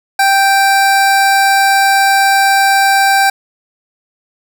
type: tone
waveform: 25% pulse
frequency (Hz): 784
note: G5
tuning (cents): 0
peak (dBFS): -4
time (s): 0.19-3.3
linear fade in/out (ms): 5
effects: none